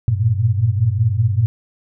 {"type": "tone cluster", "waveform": "sine", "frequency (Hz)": [97.1, 113.2, 118.4], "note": ["G2", "A2", "A#2"], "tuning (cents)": [-16, 50, 27], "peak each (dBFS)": -18, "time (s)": [0.08, 1.46], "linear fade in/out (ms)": 0, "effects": []}